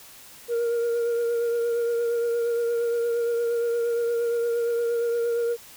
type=tone with vibrato; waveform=sine; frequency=469.4 Hz; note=A#4; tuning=12 cents sharp; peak=-19 dBFS; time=0.48-5.57 s; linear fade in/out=50 ms; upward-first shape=triangle; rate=8.6 Hz; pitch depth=27 cents each way; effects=tanh soft clip ceiling -21 dBFS + white hiss -47 dBFS RMS until 5.76 s